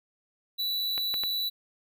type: tone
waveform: square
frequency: 3951 Hz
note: B7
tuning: in tune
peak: -28 dBFS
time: 0.58-1.5 s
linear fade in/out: 20 ms
type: clicks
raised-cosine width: 0.3 ms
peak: -20 dBFS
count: 3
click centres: 0.979 / 1.141 / 1.236 s
effects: none

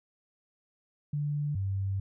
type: tone pair in turn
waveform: sine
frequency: 146.6 / 97.32 Hz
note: D3 / G2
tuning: -3 / -12 cents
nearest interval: perfect fifth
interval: 709 cents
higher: first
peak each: -28 / -28 dBFS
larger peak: neither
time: 1.13-1.55 / 1.55-2 s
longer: second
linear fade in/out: 5 ms
effects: none

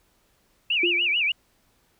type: tone with vibrato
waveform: sine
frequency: 2586 Hz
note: E7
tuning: 34 cents flat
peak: -20 dBFS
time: 0.7-1.32 s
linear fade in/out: 5 ms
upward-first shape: sine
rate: 6.8 Hz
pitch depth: 220 cents each way
type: tone with exponential decay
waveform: sine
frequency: 349.2 Hz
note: F4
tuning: in tune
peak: -20 dBFS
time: 0.83-1.18 s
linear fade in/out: 5 ms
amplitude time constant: 76 ms
effects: pink hiss -65 dBFS RMS until 1.99 s

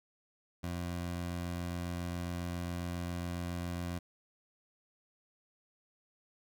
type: tone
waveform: 20% pulse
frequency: 87.31 Hz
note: F2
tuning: in tune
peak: -31 dBFS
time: 0.63-3.99 s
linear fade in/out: 10 ms
effects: none

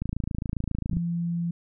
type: click train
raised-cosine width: 5 ms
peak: -16 dBFS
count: 27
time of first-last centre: 0.02-0.969 s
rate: 27.4 Hz
type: tone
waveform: sine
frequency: 170.7 Hz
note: F3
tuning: 39 cents flat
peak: -25 dBFS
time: 0.91-1.51 s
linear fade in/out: 5 ms
effects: none

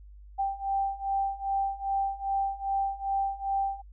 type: beating tone pair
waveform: sine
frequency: 784 / 786.5 Hz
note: G5 / G5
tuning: 0 / +6 cents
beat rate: 2.5 Hz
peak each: -31 / -29 dBFS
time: 0.38-3.82 s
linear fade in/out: 20 ms
effects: added 50 Hz sine -46 dBFS peak until 3.92 s

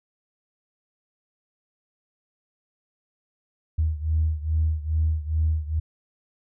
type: beating tone pair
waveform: sine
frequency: 78 / 80.4 Hz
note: D#2 / E2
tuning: +5 / -43 cents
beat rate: 2.4 Hz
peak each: -22 / -25 dBFS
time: 3.78-5.8 s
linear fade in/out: 10 ms
effects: tanh soft clip ceiling -13 dBFS

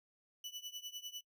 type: tone with tremolo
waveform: 30% pulse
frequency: 2969 Hz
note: F#7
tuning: 5 cents sharp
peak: -38 dBFS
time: 0.44-1.21 s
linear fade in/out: 2 ms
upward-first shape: triangle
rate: 10 Hz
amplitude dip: 95%
effects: noise-tail reverb RT60 0.1 s tail -23 dB re dry

